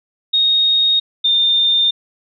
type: tone pair in turn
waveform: sine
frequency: 3729 / 3614 Hz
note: A#7 / A7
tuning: 0 / +46 cents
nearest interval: minor second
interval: 54 cents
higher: first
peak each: -11 dBFS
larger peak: neither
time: 0.33-1 / 1.24-1.91 s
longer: neither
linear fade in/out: 10 ms
effects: none